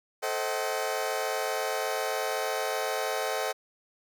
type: chord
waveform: sawtooth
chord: A diminished seventh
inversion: none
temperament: just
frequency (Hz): 440 / 528 / 633.6 / 760.3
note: A4 / C5 / Eb5 / Gb5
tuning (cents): 0 / +16 / +31 / +47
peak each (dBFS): -30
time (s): 0.22-3.53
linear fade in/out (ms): 20
effects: none